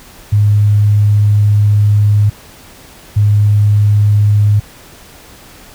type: tone pair in turn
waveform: sine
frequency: 103.83 / 103.83 Hz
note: G#2 / G#2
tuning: 0 / 0 cents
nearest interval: unison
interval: 0 cents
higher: neither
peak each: -6 dBFS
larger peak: neither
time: 0.32-2.3 / 3.16-4.6 s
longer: first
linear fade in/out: 10 ms
effects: pink hiss -38 dBFS RMS until 5.74 s